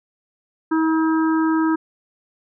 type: harmonic tone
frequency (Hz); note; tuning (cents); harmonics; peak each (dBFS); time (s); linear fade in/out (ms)
320; D#4; +49; 1 / 3 / 4 / 5; -16 / -26 / -28 / -30; 0.71-1.76; 10
effects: none